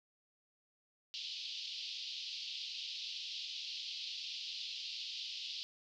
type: band-pass noise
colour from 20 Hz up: white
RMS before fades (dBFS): -44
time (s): 1.14-5.63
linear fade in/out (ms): 0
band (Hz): 2800 to 4900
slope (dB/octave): 48
effects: none